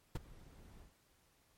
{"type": "noise with ADSR envelope", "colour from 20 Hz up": "brown", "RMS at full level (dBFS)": -33, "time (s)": [0.15, 0.94], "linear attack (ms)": 7, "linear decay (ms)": 18, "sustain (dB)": -24, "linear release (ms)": 130, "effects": ["pink hiss -72 dBFS RMS until 1.57 s", "MP3 64 kbps"]}